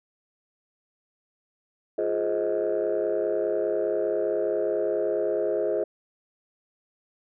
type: chord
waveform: sine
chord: F minor seventh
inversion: none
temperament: just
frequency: 349.2 / 419.1 / 523.8 / 628.6 Hz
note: F4 / Ab4 / C5 / Eb5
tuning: 0 / +16 / +2 / +18 cents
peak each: -29 / -26 / -29 / -27 dBFS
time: 1.98-5.84 s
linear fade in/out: 5 ms
effects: tanh soft clip ceiling -17 dBFS